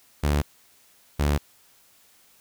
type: tone pair in turn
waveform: sawtooth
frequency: 73.2 / 72.89 Hz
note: D2 / D2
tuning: -5 / -12 cents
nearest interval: unison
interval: 7 cents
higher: first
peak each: -16 dBFS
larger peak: neither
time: 0.23-0.42 / 1.19-1.38 s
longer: neither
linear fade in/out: 10 ms
effects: white hiss -58 dBFS RMS until 2.4 s